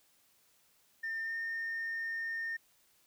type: tone with pitch glide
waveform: sine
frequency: 1805 to 1823.9 Hz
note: A6 to A#6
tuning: +44 to -38 cents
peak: -33 dBFS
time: 1.03-2.57 s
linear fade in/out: 10 ms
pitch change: +18 cents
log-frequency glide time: 1.24-1.34 s
effects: tanh soft clip ceiling -32 dBFS + white hiss -69 dBFS RMS until 3.06 s